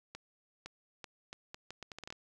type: accelerating click train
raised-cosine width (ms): 0.2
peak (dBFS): -27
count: 13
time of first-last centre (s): 0.15-2.125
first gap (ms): 510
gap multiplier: 0.75
effects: none